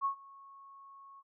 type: tone with ADSR envelope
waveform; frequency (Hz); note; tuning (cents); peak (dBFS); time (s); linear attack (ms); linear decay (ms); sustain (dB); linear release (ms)
sine; 1100; C#6; -14; -27; 0.01-1.23; 40; 100; -24; 41
effects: none